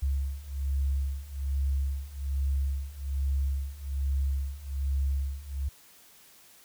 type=beating tone pair; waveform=sine; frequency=68 / 69.2 Hz; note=C#2 / C#2; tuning=-33 / -2 cents; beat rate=1.2 Hz; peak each=-31 / -29 dBFS; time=0.02-5.69 s; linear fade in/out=10 ms; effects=white hiss -56 dBFS RMS until 6.64 s